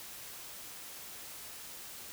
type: silence
effects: white hiss -47 dBFS RMS until 2.12 s